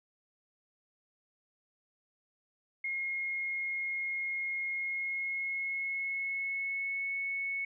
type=tone with pitch glide; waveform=sine; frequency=2150 to 2207 Hz; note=C7 to C#7; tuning=+47 to -8 cents; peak=-32 dBFS; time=2.84-7.65 s; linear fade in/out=5 ms; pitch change=+45 cents; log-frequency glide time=4.71-7.14 s; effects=none